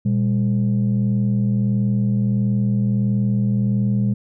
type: tone pair together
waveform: sine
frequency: 119.6 / 201.1 Hz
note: A#2 / G3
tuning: +45 / +44 cents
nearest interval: major sixth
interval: 899 cents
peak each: -17 dBFS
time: 0.05-4.14 s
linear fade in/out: 10 ms
effects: tanh soft clip ceiling -12 dBFS